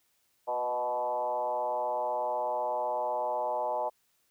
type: tone with frequency modulation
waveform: sine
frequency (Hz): 742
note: F#5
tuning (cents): +5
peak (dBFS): -28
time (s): 0.47-3.9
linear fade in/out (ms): 20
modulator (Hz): 124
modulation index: 1.8
effects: white hiss -72 dBFS RMS until 4.3 s